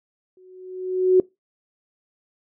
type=tone with exponential growth; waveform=sine; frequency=370 Hz; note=F#4; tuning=in tune; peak=-9 dBFS; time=0.37-1.2 s; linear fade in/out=2 ms; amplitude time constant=180 ms; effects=noise-tail reverb RT60 0.2 s tail -22 dB re dry